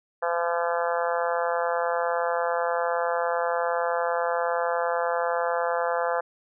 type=harmonic tone; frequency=170.6 Hz; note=F3; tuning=40 cents flat; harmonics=3 / 4 / 5 / 6 / 7 / 8 / 9 / 10; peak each=-27 / -29 / -31 / -33 / -34 / -35 / -36 / -37 dBFS; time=0.22-6.21 s; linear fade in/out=10 ms; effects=none